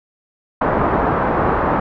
white low-pass noise, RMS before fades -17 dBFS, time 0.61-1.8 s, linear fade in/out 5 ms, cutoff 1200 Hz, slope 24 dB/octave, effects none

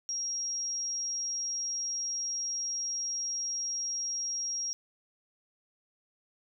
sine tone, 5620 Hz, F8, 10 cents sharp, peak -31 dBFS, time 0.09-4.73 s, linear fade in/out 0 ms, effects none

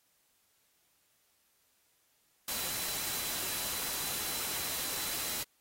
sine tone in noise, 4000 Hz, B7, 21 cents sharp, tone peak -46 dBFS, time 2.48-5.43 s, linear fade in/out 2 ms, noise white, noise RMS -36 dBFS, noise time 2.48-5.43 s, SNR -13 dB, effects white hiss -72 dBFS RMS until 5.6 s + AAC 48 kbps

